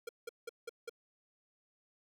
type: tone bursts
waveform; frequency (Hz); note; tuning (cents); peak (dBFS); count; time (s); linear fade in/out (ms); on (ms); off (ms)
square; 465.5; A#4; -2; -40; 5; 0.07-0.895; 5; 21; 180
effects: none